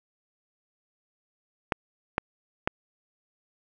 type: clicks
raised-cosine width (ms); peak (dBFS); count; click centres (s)
0.5; -8; 3; 1.722 / 2.181 / 2.675
effects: none